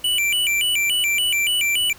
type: tone with vibrato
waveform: square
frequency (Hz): 2637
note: E7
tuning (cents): 0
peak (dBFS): -18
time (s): 0.04-1.93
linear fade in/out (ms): 5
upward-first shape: square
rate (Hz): 3.5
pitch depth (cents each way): 200
effects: pink hiss -45 dBFS RMS until 1.98 s

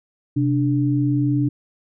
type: tone pair together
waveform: sine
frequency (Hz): 129.17 / 293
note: C3 / D4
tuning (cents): -22 / -4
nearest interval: octave + major second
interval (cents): 1418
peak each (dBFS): -19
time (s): 0.36-1.49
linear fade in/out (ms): 10
effects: none

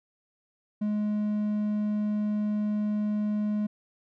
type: tone with hard clipping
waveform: triangle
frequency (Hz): 210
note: G#3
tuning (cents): +19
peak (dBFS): -26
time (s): 0.81-3.67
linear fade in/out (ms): 10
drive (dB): 6
effects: none

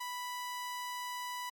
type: tone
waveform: sawtooth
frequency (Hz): 987.8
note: B5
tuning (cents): 0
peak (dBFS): -34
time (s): 0-1.5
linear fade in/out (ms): 10
effects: MP3 96 kbps

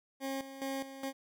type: tone with tremolo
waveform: 20% pulse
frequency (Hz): 270.1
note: C#4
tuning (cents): -45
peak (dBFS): -30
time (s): 0.2-1.13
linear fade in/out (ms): 50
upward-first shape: square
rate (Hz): 2.4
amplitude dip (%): 70
effects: none

